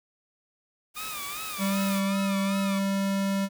white noise, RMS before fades -38 dBFS, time 0.94-2.02 s, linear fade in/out 50 ms
20% pulse tone with vibrato, 1210 Hz, D#6, 49 cents flat, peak -31 dBFS, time 0.96-2.79 s, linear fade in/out 10 ms, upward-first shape sine, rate 2.6 Hz, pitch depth 110 cents each way
square tone, 196 Hz, G3, in tune, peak -25 dBFS, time 1.58-3.49 s, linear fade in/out 50 ms
effects none

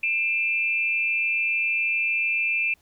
sine tone pair together, 2390 / 2637 Hz, D7 / E7, +30 / 0 cents, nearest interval major second, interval 170 cents, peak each -24 dBFS, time 0.03-2.74 s, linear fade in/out 5 ms, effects pink hiss -63 dBFS RMS until 2.81 s

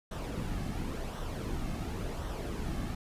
brown noise with flanger, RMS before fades -36 dBFS, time 0.11-2.95 s, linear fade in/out 5 ms, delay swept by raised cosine 0.42 to 2.12 ms, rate 0.93 Hz, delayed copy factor -0.5, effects resampled to 32000 Hz

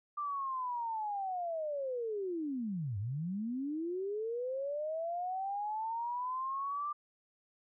sine linear two-way sweep, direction down then up, 1190 to 94.4 to 1190 Hz, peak -34 dBFS, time 0.17-6.93 s, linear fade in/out 10 ms, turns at 2.98 s, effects none

